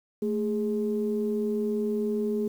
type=tone pair together; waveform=sine; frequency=220 / 414.7 Hz; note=A3 / G#4; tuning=0 / -3 cents; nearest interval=major seventh; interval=1097 cents; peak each=-27 dBFS; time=0.22-2.48 s; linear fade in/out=5 ms; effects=tanh soft clip ceiling -17 dBFS + 9-bit